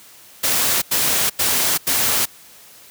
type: noise bursts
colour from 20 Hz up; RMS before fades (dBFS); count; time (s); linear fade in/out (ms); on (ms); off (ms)
white; -18; 4; 0.43-2.257; 10; 390; 89
effects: white hiss -45 dBFS RMS until 2.9 s + high-pass 60 Hz 12 dB/octave